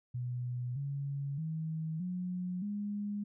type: tone with pitch steps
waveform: sine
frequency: 123.47 / 140.2 / 159.2 / 180.77 / 205.3 Hz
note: B2 / C#3 / D#3 / F#3 / G#3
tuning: 0 / +20 / +40 / -40 / -20 cents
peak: -34 dBFS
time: 0.14-3.24 s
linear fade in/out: 10 ms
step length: 620 ms
effects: none